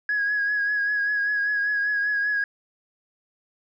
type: tone with vibrato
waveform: sine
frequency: 1663 Hz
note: G#6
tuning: 2 cents sharp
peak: -20 dBFS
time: 0.09-2.44 s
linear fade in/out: 2 ms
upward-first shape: triangle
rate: 5.1 Hz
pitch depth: 38 cents each way
effects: tanh soft clip ceiling -17 dBFS